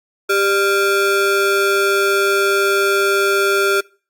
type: ring-modulated tone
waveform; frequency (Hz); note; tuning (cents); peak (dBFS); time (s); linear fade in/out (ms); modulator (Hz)
square; 496.8; B4; +10; -11; 0.29-3.81; 10; 892
effects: noise-tail reverb RT60 0.4 s tail -25 dB re dry + Opus 48 kbps